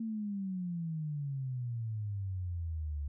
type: exponential sweep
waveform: sine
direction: down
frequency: 228.4 to 70.7 Hz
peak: -34 dBFS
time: 0-3.08 s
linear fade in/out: 5 ms
effects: none